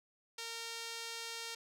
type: tone with band-pass filter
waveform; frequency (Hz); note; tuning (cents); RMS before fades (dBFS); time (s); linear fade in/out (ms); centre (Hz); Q
sawtooth; 460.1; A#4; -23; -44; 0.38-1.55; 5; 4900; 1
effects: none

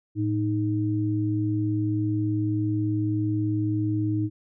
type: tone pair together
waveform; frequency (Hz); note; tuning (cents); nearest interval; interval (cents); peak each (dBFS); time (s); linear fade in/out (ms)
sine; 110 / 311.7; A2 / D#4; 0 / +3; octave + tritone; 1803; -25; 0.15-4.3; 50
effects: none

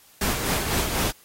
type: noise with tremolo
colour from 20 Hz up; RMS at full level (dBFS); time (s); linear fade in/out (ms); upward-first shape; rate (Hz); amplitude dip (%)
pink; -24; 0.21-1.11; 2; sine; 4; 45
effects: white hiss -54 dBFS RMS until 1.24 s + AAC 48 kbps

